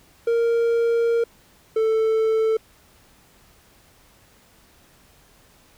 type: tone pair in turn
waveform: triangle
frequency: 464.9 / 442.4 Hz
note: A#4 / A4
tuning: -5 / +9 cents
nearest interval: minor second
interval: 86 cents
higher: first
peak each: -15 dBFS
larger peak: neither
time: 0.27-1.24 / 1.76-2.57 s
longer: first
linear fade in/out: 5 ms
effects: pink hiss -55 dBFS RMS until 5.77 s